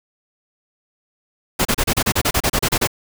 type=noise bursts; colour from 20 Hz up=pink; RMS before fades=-17 dBFS; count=14; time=1.59-2.874 s; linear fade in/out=10 ms; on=62 ms; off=32 ms; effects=none